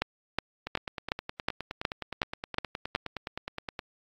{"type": "two click trains", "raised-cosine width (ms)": 0.3, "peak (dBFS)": [-10, -18], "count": [9, 31], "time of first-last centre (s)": [[0.02, 2.95], [0.67, 3.792]], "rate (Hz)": [2.73, 9.61], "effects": ["AAC 48 kbps"]}